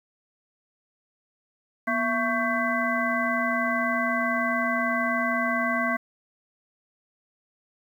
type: harmonic tone with a mistuned harmonic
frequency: 223.2 Hz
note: A3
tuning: 25 cents sharp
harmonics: 1 / 3 / 5 / 7 / 9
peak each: -29 / -29 / -29 / -29 / -29 dBFS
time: 1.87-5.97 s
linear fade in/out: 10 ms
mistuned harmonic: 1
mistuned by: +140 cents
effects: 9-bit